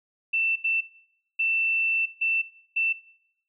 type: tone bursts at uneven times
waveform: sine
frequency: 2674 Hz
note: E7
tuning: 24 cents sharp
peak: -21 dBFS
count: 5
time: 0.33-0.56 / 0.64-0.81 / 1.39-2.06 / 2.21-2.42 / 2.76-2.93 s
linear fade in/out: 10 ms
effects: noise-tail reverb RT60 0.8 s tail -22 dB re dry